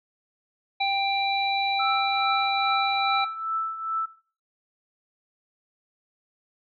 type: harmonic tone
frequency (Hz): 788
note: G5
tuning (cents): +9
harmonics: 1 / 3 / 5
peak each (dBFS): -24 / -27 / -28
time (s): 0.8-3.25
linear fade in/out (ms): 10
type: tone with tremolo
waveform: sine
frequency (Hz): 1320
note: E6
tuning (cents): +2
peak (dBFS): -23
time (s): 1.79-4.06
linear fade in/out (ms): 10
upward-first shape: triangle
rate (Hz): 2.4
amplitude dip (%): 75
effects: noise-tail reverb RT60 0.4 s tail -17 dB re dry